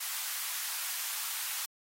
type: high-pass noise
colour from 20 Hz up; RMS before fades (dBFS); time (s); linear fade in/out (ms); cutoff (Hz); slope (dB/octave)
white; -36; 0-1.66; 10; 890; 24
effects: AAC 48 kbps